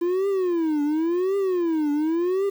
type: tone with vibrato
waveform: triangle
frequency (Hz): 340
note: F4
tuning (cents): -46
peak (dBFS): -18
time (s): 0.01-2.5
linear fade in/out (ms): 10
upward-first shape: triangle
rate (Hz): 0.92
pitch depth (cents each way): 290
effects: 8-bit